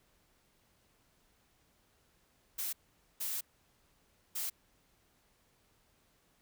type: noise bursts at uneven times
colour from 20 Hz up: blue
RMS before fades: -37 dBFS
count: 3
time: 2.58-2.73 / 3.2-3.41 / 4.35-4.5 s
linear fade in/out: 10 ms
effects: pink hiss -71 dBFS RMS until 6.41 s